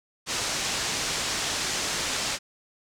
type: low-pass noise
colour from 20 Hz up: white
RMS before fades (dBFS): -29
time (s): 0.26-2.39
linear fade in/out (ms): 50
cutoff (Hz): 7400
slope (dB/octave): 24
effects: none